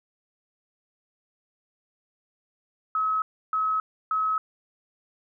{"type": "tone bursts", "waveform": "sine", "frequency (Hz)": 1283, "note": "E6", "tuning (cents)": -47, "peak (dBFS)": -22, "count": 3, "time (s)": [2.95, 4.38], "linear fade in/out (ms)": 2, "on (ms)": 270, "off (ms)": 310, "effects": []}